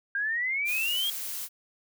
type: exponential sweep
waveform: sine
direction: up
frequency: 1592 to 3300 Hz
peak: -26 dBFS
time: 0.15-1.1 s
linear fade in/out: 2 ms
type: noise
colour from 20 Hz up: blue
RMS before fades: -35 dBFS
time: 0.65-1.49 s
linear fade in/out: 50 ms
effects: none